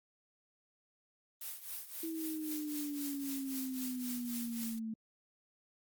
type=noise with tremolo; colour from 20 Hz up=blue; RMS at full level=-41 dBFS; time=1.41-4.79 s; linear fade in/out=5 ms; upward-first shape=triangle; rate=3.8 Hz; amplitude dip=80%
type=exponential sweep; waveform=sine; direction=down; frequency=327.7 to 220 Hz; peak=-37 dBFS; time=2.03-4.94 s; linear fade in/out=5 ms
effects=Opus 32 kbps